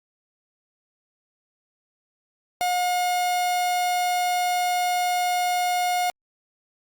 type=tone; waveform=45% pulse; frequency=718 Hz; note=F5; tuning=48 cents sharp; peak=-21 dBFS; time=2.61-6.1 s; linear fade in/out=0 ms; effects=Opus 48 kbps